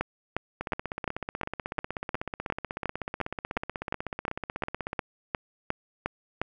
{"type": "two click trains", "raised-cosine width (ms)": 0.5, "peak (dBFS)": [-12, -17], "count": [19, 71], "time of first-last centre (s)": [[0.01, 6.416], [0.61, 4.931]], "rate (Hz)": [2.81, 16.2], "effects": []}